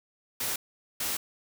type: noise bursts at uneven times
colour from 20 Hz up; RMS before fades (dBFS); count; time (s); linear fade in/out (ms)
white; -31; 2; 0.4-0.56 / 1-1.17; 5
effects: none